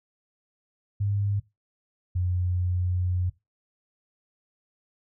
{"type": "tone pair in turn", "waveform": "sine", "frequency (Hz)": [101.1, 90.07], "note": ["G#2", "F#2"], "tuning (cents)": [-46, -46], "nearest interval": "major second", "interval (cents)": 200, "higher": "first", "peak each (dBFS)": -23, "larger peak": "neither", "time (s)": [[1, 1.4], [2.15, 3.3]], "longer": "second", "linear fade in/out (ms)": 10, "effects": ["noise-tail reverb RT60 0.2 s tail -18 dB re dry"]}